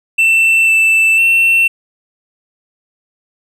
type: tone with pitch steps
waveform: triangle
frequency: 2675 / 2650 / 2700 Hz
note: E7 / E7 / E7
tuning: +25 / +9 / +41 cents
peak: -6 dBFS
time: 0.18-1.68 s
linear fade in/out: 10 ms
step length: 500 ms
effects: none